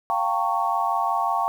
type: chord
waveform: sine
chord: G half-diminished seventh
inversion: third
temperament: equal with one note detuned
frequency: 698.5 / 784 / 909.5 / 1108.7 Hz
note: F5 / G5 / Bb5 / Db6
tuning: 0 / 0 / -43 / 0 cents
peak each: -27 / -26 / -26 / -25 dBFS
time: 0.1-1.48 s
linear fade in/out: 0 ms
effects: 8-bit